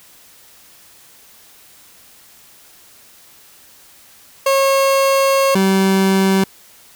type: tone pair in turn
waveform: 30% pulse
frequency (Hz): 544 / 192.33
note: C#5 / G3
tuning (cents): -33 / -33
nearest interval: octave + tritone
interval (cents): 1800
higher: first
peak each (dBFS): -9 / -9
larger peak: neither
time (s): 4.46-5.55 / 5.55-6.44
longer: first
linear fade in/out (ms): 5
effects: white hiss -46 dBFS RMS until 6.95 s